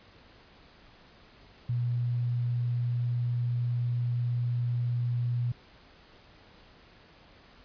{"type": "tone", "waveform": "sine", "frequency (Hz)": 120.9, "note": "B2", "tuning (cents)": -36, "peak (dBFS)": -26, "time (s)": [1.69, 5.52], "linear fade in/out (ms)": 5, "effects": ["pink hiss -56 dBFS RMS until 7.64 s", "resampled to 11025 Hz"]}